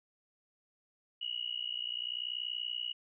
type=tone with amplitude modulation; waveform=sine; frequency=2908 Hz; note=F#7; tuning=31 cents flat; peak=-31 dBFS; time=1.21-2.93 s; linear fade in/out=10 ms; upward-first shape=sine; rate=60.6 Hz; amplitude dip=95%; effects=none